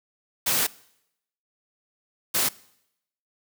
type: noise bursts at uneven times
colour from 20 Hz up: white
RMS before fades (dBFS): -23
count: 2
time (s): 0.46-0.67 / 2.34-2.49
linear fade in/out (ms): 10
effects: noise-tail reverb RT60 0.8 s tail -22 dB re dry + high-pass 100 Hz 12 dB/octave